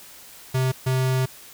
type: tone bursts at uneven times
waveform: square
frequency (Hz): 130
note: C3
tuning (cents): -11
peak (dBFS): -20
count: 2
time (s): 0.54-0.72 / 0.86-1.26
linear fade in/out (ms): 10
effects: white hiss -45 dBFS RMS until 1.53 s